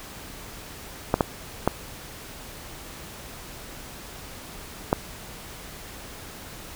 clicks, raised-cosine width 1 ms, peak -4 dBFS, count 4, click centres 1.141 / 1.208 / 1.676 / 4.929 s, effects pink hiss -41 dBFS RMS until 6.75 s

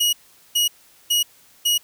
sawtooth tone bursts, 2900 Hz, F#7, 35 cents flat, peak -13 dBFS, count 4, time 0-1.78 s, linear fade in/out 10 ms, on 130 ms, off 420 ms, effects white hiss -53 dBFS RMS until 1.83 s

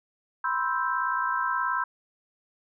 sine chord, C major seventh, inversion third, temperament equal, 987.8 / 1046.5 / 1318.5 / 1568 Hz, B5 / C6 / E6 / G6, 0 / 0 / 0 / 0 cents, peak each -30 dBFS, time 0.44-1.84 s, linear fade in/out 5 ms, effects none

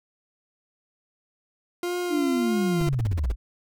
40% pulse tone with vibrato, 349.2 Hz, F4, in tune, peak -25 dBFS, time 1.83-2.89 s, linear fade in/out 2 ms, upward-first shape sine, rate 1.6 Hz, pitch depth 32 cents each way
sine linear sweep, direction down, 311.1 to 43.65 Hz, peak -22 dBFS, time 2.09-3.36 s, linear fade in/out 50 ms
brown noise bursts, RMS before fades -29 dBFS, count 9, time 2.8-3.321 s, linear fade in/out 5 ms, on 25 ms, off 37 ms
effects none

